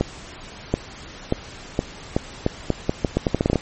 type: accelerating click train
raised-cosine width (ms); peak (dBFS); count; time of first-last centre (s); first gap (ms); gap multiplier
2; -4; 17; 0.01-3.557; 730; 0.8
effects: pink hiss -39 dBFS RMS until 3.61 s + MP3 32 kbps